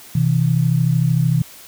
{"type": "tone pair together", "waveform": "sine", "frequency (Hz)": [127.94, 161.2], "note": ["C3", "E3"], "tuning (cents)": [-38, -38], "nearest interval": "major third", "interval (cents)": 400, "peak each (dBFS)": -16, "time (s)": [0.15, 1.42], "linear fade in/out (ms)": 5, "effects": ["white hiss -41 dBFS RMS until 1.67 s"]}